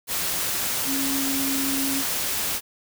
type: tone in noise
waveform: sine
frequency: 272.8 Hz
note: C#4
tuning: 28 cents flat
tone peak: -26 dBFS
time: 0.85-2.04 s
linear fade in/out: 50 ms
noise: white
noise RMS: -26 dBFS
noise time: 0.07-2.61 s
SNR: -3 dB
effects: none